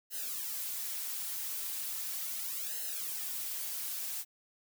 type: noise with flanger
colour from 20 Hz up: blue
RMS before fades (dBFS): -38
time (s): 0.1-4.25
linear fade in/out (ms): 50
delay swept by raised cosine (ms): 0.85 to 5.85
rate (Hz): 0.37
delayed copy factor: -0.95
effects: none